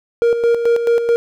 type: tone with tremolo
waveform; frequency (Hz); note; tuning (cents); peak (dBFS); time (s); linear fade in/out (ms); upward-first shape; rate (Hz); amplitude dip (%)
triangle; 468.8; A#4; +10; -8; 0.22-1.16; 0; square; 4.6; 55
effects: none